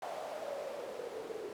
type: noise with band-pass filter sweep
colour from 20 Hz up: white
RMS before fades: -42 dBFS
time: 0.02-1.53 s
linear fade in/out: 2 ms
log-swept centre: 680 to 410 Hz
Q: 5.9
effects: none